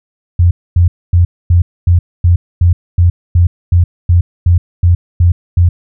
sine tone bursts, 87.31 Hz, F2, in tune, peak -4 dBFS, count 15, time 0.39-5.69 s, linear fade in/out 5 ms, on 120 ms, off 250 ms, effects none

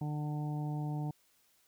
harmonic tone, 149.5 Hz, D3, 31 cents sharp, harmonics 1 / 2 / 3 / 4 / 5 / 6, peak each -34 / -42 / -53 / -55 / -47 / -51 dBFS, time 0.01-1.11 s, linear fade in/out 5 ms, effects white hiss -70 dBFS RMS until 1.67 s

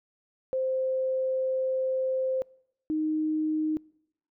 sine tone pair in turn, 522 / 310.4 Hz, C5 / D#4, -4 / -4 cents, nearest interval major sixth, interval 900 cents, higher first, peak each -25 dBFS, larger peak neither, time 0.53-2.42 / 2.9-3.77 s, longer first, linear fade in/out 0 ms, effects noise-tail reverb RT60 0.8 s tail -26 dB re dry

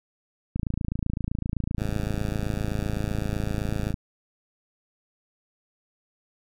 click train, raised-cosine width 5 ms, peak -15 dBFS, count 95, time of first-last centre 0.56-3.941 s, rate 27.8 Hz
10% pulse tone with vibrato, 103.83 Hz, G#2, in tune, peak -25 dBFS, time 1.77-3.94 s, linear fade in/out 50 ms, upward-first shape triangle, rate 14 Hz, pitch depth 11 cents each way
effects none

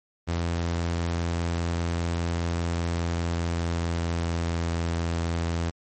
sawtooth tone with pitch glide, 85 to 84.07 Hz, F2 to E2, -46 to +35 cents, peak -21 dBFS, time 0.27-5.71 s, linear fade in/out 20 ms, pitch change -19 cents, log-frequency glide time 2.96-4.72 s, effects MP3 32 kbps

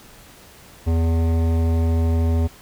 sine tone with hard clipping, 82.41 Hz, E2, in tune, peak -18 dBFS, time 0.86-2.48 s, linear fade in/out 20 ms, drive 15 dB, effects pink hiss -46 dBFS RMS until 2.61 s

